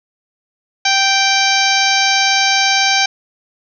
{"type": "harmonic tone", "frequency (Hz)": 782, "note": "G5", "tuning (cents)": -4, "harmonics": [1, 2, 3, 4, 5, 6, 7, 8], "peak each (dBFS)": [-17, -19, -17, -21, -20, -21, -21, -22], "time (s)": [0.85, 3.06], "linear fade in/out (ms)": 5, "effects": []}